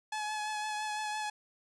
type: tone with vibrato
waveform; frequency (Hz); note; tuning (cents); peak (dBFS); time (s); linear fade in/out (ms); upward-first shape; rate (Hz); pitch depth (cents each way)
sawtooth; 851; G#5; +42; -30; 0.12-1.3; 5; triangle; 5.9; 25
effects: resampled to 22050 Hz